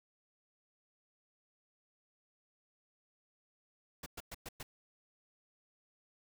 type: noise bursts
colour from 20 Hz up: pink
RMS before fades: -45 dBFS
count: 5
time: 4.03-4.63 s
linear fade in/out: 5 ms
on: 32 ms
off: 110 ms
effects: none